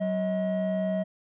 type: tone pair together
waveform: triangle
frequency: 188.4 / 635 Hz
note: F#3 / D#5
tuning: +32 / +35 cents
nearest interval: octave + major sixth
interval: 2103 cents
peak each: -25 dBFS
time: 0-1.04 s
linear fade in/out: 20 ms
effects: tanh soft clip ceiling -18 dBFS + resampled to 8000 Hz